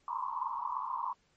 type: band-pass noise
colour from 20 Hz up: white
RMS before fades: -36 dBFS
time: 0.08-1.13 s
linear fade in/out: 2 ms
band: 920 to 1100 Hz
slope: 96 dB/octave
effects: pink hiss -71 dBFS RMS until 1.36 s + MP3 32 kbps